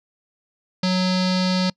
square tone with low-pass filter, 184.4 Hz, F#3, 6 cents flat, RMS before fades -20 dBFS, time 0.83-1.7 s, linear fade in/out 5 ms, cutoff 4600 Hz, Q 5.9, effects noise-tail reverb RT60 0.1 s tail -26 dB re dry

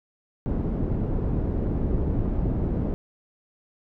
pink low-pass noise, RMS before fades -25 dBFS, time 0.46-2.94 s, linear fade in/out 0 ms, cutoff 350 Hz, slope 12 dB/octave, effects none

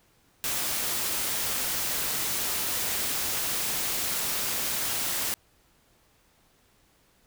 white noise, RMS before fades -29 dBFS, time 0.44-5.34 s, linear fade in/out 0 ms, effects pink hiss -64 dBFS RMS until 7.26 s

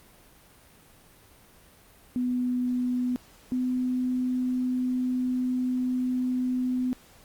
sine tone pair in turn, 248.7 / 252.6 Hz, B3 / B3, +12 / +39 cents, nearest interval unison, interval 27 cents, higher second, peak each -24 dBFS, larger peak neither, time 2.16-3.16 / 3.52-6.93 s, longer second, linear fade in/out 0 ms, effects pink hiss -55 dBFS RMS until 7.24 s + Opus 32 kbps

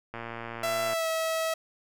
click train, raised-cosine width 0.5 ms, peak -22 dBFS, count 93, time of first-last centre 0.14-0.933 s, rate 116 Hz
sawtooth tone with pitch glide, 668 to 647.1 Hz, E5 to E5, +23 to -32 cents, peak -23 dBFS, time 0.63-1.54 s, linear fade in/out 5 ms, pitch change -55 cents, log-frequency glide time 0.86-1.08 s
effects none

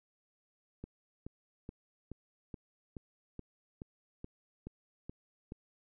click train, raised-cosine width 3 ms, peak -30 dBFS, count 12, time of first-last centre 0.84-5.521 s, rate 2.35 Hz, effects none

